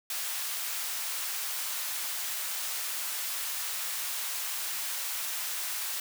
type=high-pass noise; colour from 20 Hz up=white; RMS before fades=-34 dBFS; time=0.1-6 s; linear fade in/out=2 ms; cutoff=860 Hz; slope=12 dB/octave; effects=none